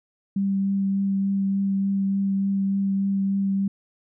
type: tone with vibrato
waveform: sine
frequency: 196 Hz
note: G3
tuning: in tune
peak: -20 dBFS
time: 0.36-3.68 s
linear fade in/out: 5 ms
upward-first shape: triangle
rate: 3.4 Hz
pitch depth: 12 cents each way
effects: none